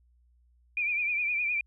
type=tone with vibrato; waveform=sine; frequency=2400 Hz; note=D7; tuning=37 cents sharp; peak=-26 dBFS; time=0.77-1.61 s; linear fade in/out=2 ms; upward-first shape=triangle; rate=9.7 Hz; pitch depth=74 cents each way; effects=added 60 Hz sine -61 dBFS peak until 1.66 s